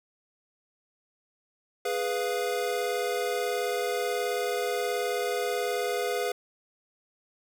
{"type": "chord", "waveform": "square", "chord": "F diminished", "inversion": "first", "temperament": "equal", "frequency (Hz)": [415.3, 493.9, 698.5], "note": ["Ab4", "Cb5", "F5"], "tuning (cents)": [0, 0, 0], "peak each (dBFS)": [-32, -31, -34], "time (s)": [1.85, 6.32], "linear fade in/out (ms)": 5, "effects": []}